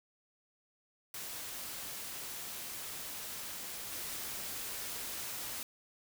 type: noise with level steps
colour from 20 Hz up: white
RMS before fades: -43 / -41 dBFS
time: 1.14-5.63 s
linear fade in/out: 2 ms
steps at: 3.92 s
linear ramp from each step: 5 ms
effects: none